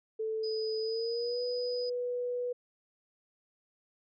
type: tone with pitch glide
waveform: sine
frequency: 440 to 491 Hz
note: A4 to B4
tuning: 0 to -10 cents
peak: -31 dBFS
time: 0.19-2.53 s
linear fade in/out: 10 ms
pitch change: +190 cents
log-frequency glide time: 0.8-1.42 s
type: tone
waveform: sine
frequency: 4978 Hz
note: D#8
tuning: in tune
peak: -39 dBFS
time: 0.43-1.9 s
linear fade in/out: 10 ms
effects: none